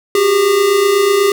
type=tone pair together; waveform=square; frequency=375.3 / 403.4 Hz; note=F#4 / G4; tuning=+25 / +50 cents; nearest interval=minor second; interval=125 cents; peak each=-18 / -11 dBFS; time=0.15-1.32 s; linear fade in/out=2 ms; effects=none